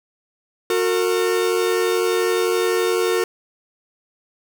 45% pulse tone pair together, 364.3 / 455.9 Hz, F#4 / A#4, -27 / -39 cents, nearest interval major third, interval 388 cents, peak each -20 dBFS, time 0.7-3.24 s, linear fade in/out 2 ms, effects none

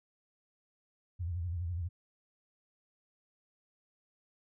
sine tone with vibrato, 86.6 Hz, F2, 14 cents flat, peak -33 dBFS, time 1.19-1.89 s, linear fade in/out 20 ms, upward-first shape sine, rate 12 Hz, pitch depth 110 cents each way, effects none

